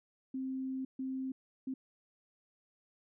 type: tone bursts at uneven times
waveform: sine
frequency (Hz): 262.9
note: C4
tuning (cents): +8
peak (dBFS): -35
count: 3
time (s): 0.34-0.85 / 0.99-1.32 / 1.67-1.74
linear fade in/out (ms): 5
effects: none